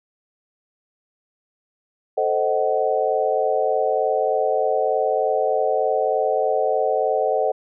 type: chord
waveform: sine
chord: A diminished seventh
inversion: none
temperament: equal with one note detuned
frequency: 440 / 523.3 / 622.3 / 751.6 Hz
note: A4 / C5 / Eb5 / Gb5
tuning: 0 / 0 / 0 / +27 cents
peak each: -23 dBFS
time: 2.17-7.52 s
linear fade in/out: 10 ms
effects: none